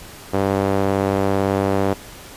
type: tone with band-pass filter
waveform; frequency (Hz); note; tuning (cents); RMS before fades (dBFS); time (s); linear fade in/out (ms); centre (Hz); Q
sawtooth; 98; G2; 0; -19; 0.33-1.94; 10; 540; 1
effects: pink hiss -39 dBFS RMS until 2.36 s + resampled to 32000 Hz